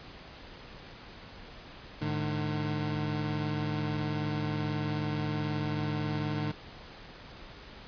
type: tone pair together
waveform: 25% pulse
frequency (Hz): 106.4 / 150.31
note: G#2 / D3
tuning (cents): +42 / +41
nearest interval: tritone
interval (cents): 599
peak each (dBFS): -31 / -28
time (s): 2.01-6.52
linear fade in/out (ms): 10
effects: pink hiss -48 dBFS RMS until 7.87 s + resampled to 11025 Hz